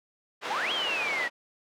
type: band-pass noise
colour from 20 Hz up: pink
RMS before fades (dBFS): -34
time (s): 0.41-1.3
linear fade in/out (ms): 50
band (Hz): 560 to 3200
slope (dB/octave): 12
type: exponential two-way sweep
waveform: sine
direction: up then down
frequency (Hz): 755 to 3322 to 1887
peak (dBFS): -28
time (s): 0.5-1.28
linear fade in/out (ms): 5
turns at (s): 0.72
effects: none